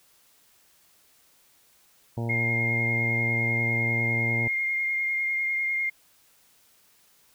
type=harmonic tone; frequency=116.54 Hz; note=A#2; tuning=in tune; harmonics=1 / 2 / 3 / 4 / 5 / 6 / 7 / 8; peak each=-28 / -34 / -38 / -40 / -42 / -44 / -45 / -46 dBFS; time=2.17-4.48 s; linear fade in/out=5 ms
type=tone with vibrato; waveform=sine; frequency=2127 Hz; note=C7; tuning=28 cents sharp; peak=-24 dBFS; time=2.29-5.9 s; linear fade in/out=10 ms; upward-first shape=sine; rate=10 Hz; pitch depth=16 cents each way
effects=white hiss -61 dBFS RMS until 7.34 s